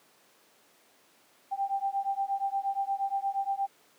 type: beating tone pair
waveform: sine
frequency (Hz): 784 / 792.5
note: G5 / G5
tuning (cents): 0 / +19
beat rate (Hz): 8.5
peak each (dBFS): -31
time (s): 1.51-3.67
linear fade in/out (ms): 20
effects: pink hiss -62 dBFS RMS until 3.98 s + high-pass 300 Hz 12 dB/octave